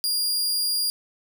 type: tone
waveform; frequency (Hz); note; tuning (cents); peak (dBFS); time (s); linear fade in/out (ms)
sawtooth; 4823; D8; +45; -19; 0.04-0.9; 0
effects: none